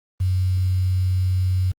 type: tone with quantisation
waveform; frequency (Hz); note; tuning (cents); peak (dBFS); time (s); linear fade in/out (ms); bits
sine; 92.5; F#2; 0; -17; 0.2-1.72; 10; 7
effects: Opus 24 kbps